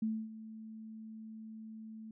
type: tone with ADSR envelope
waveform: sine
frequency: 220 Hz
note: A3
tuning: in tune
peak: -30 dBFS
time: 0.02-2.11 s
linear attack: 6 ms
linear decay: 260 ms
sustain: -15 dB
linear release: 3 ms
effects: none